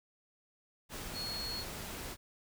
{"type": "tone in noise", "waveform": "sine", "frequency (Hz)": 4327, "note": "C#8", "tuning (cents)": -43, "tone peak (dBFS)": -38, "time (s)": [1.13, 1.65], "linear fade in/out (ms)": 50, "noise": "pink", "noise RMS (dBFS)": -43, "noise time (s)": [0.89, 2.17], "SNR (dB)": 2, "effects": []}